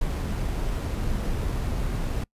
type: noise with sample-and-hold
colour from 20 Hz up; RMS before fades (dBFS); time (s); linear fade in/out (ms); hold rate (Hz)
brown; -27; 0.01-2.24; 5; 11025
effects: noise-tail reverb RT60 0.1 s tail -26 dB re dry + resampled to 32000 Hz